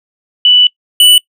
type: tone pair in turn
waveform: sine / square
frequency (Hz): 2969 / 2969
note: F#7 / F#7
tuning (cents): +5 / +5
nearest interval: unison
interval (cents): 0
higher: neither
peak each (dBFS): -3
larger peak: neither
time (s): 0.45-0.67 / 1-1.18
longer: first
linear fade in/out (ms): 2
effects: noise-tail reverb RT60 0.1 s tail -24 dB re dry